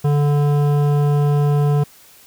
triangle tone with hard clipping, 145.5 Hz, D3, 16 cents flat, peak -15 dBFS, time 0.04-1.84 s, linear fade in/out 10 ms, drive 17 dB, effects white hiss -47 dBFS RMS until 2.26 s

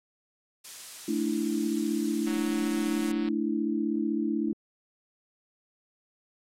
blue noise, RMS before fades -39 dBFS, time 0.64-3.12 s, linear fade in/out 10 ms
sine chord, A suspended fourth, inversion none, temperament equal, 220 / 293.7 / 329.6 Hz, A3 / D4 / E4, 0 / 0 / 0 cents, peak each -30 dBFS, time 1.08-4.53 s, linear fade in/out 5 ms
click train, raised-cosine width 0.3 ms, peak -26 dBFS, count 189, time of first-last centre 2.27-3.286 s, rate 185 Hz
effects low-pass 9000 Hz 12 dB/octave + AAC 48 kbps

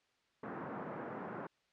pink band-pass noise, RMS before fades -44 dBFS, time 0.43-1.47 s, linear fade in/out 5 ms, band 160 to 1500 Hz, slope 24 dB/octave, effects white hiss -75 dBFS RMS until 1.72 s + low-pass 4000 Hz 12 dB/octave

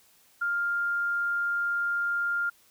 sine tone, 1401 Hz, F6, 5 cents sharp, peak -25 dBFS, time 0.41-2.5 s, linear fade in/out 10 ms, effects white hiss -61 dBFS RMS until 2.7 s

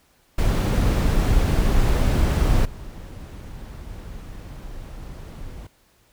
brown noise with level steps, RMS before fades -18 / -36 dBFS, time 0.38-5.67 s, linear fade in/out 5 ms, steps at 2.65 s, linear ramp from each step 5 ms, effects pink hiss -60 dBFS RMS until 6.12 s

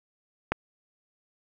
click, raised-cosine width 0.5 ms, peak -9 dBFS, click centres 0.52 s, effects none

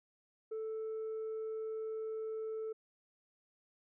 sine tone with tanh clipping, 440.1 Hz, A4, in tune, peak -38 dBFS, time 0.51-2.73 s, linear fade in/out 10 ms, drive 1 dB, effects none

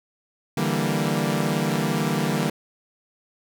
sawtooth chord, E half-diminished seventh, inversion third, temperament equal, 146.83 / 164.81 / 196 / 233.1 Hz, D3 / E3 / G3 / Bb3, 0 / 0 / 0 / 0 cents, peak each -23 dBFS, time 0.57-2.5 s, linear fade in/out 5 ms, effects none

